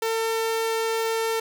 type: tone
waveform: sawtooth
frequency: 450.5 Hz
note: A4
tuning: 41 cents sharp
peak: -19 dBFS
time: 0.02-1.4 s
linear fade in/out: 5 ms
effects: none